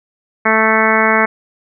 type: harmonic tone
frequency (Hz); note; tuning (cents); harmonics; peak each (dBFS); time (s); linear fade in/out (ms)
220; A3; 0; 1 / 2 / 3 / 4 / 5 / 6 / 7 / 8 / 9 / 10; -19 / -19 / -19 / -19 / -19 / -19 / -19 / -19 / -19 / -19; 0.45-1.26; 10
effects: none